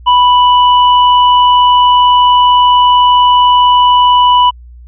sine tone with hard clipping, 987.8 Hz, B5, in tune, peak -6 dBFS, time 0.06-4.51 s, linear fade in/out 20 ms, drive 17 dB, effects added 60 Hz sine -31 dBFS peak until 4.87 s + resampled to 8000 Hz

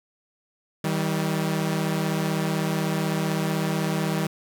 sawtooth tone pair together, 158.9 / 194.84 Hz, D#3 / G3, +37 / -10 cents, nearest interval major third, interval 353 cents, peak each -21 / -23 dBFS, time 0.84-4.27 s, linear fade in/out 5 ms, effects 9-bit

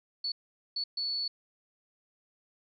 sine tone bursts at uneven times, 4435 Hz, C#8, in tune, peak -30 dBFS, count 3, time 0.24-0.32 / 0.76-0.84 / 0.97-1.28 s, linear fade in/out 5 ms, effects none

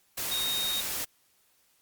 sine tone in noise, 3729 Hz, A#7, in tune, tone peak -29 dBFS, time 0.31-0.81 s, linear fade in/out 10 ms, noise white, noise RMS -33 dBFS, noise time 0.17-1.05 s, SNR +1 dB, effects white hiss -67 dBFS RMS until 1.81 s + Opus 48 kbps

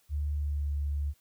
sine tone with pitch glide, 73.42 to 72.12 Hz, D2 to D2, 0 to -31 cents, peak -28 dBFS, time 0.09-1.14 s, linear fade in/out 50 ms, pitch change -31 cents, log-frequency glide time 0.35-0.7 s, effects white hiss -68 dBFS RMS until 1.2 s

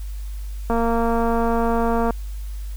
click train, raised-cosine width 1 ms, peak -9 dBFS, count 326, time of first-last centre 0.7-2.107 s, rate 231 Hz, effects added 50 Hz sine -27 dBFS peak until 2.76 s + white hiss -49 dBFS RMS until 2.76 s

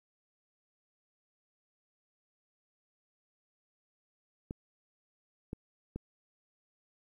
clicks, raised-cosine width 3 ms, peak -25 dBFS, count 3, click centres 4.509 / 5.531 / 5.96 s, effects 11-bit

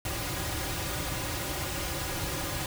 pink noise with comb filter, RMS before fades -33 dBFS, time 0.05-2.66 s, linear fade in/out 2 ms, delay 4.5 ms, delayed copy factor -0.85, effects none

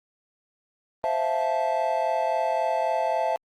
triangle chord, F major seventh, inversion second, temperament just, 523.8 / 654.8 / 698.5 / 873.1 Hz, C5 / E5 / F5 / A5, +2 / -12 / 0 / -14 cents, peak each -29 / -24 / -28 / -25 dBFS, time 1.04-3.36 s, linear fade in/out 0 ms, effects Opus 24 kbps

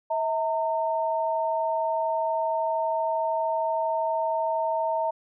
sine tone pair together, 645 / 912.2 Hz, E5 / A#5, -38 / -38 cents, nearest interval tritone, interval 600 cents, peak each -26 dBFS, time 0.1-5.11 s, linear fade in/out 10 ms, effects none

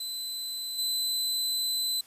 sawtooth tone with level steps, 4028 Hz, B7, 33 cents sharp, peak -30 / -24 dBFS, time 0-2.01 s, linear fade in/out 5 ms, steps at 0.78 s, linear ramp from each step 10 ms, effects white hiss -57 dBFS RMS until 2.06 s + resampled to 32000 Hz

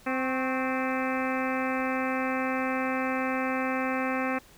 harmonic tone with a mistuned harmonic, 260 Hz, C4, 11 cents flat, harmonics 1 / 2 / 3 / 4 / 5 / 6 / 7 / 8 / 9 / 10, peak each -30 / -33 / -35 / -36 / -37 / -38 / -38 / -39 / -40 / -40 dBFS, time 0.06-4.39 s, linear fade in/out 10 ms, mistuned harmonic 4, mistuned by +68 cents, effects pink hiss -55 dBFS RMS until 4.57 s

